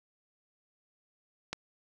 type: click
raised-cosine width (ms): 0.2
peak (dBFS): -17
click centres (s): 1.53
effects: none